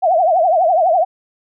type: tone with vibrato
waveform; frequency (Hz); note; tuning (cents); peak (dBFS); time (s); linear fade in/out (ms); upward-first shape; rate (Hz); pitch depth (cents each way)
sine; 693; F5; -14; -10; 0.02-1.05; 20; triangle; 12; 210
effects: none